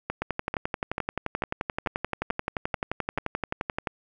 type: two click trains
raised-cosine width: 0.5 ms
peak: -13 / -12 dBFS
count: 8 / 43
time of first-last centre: 0.1-3.184 / 0.22-3.872 s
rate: 2.27 / 11.5 Hz
effects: none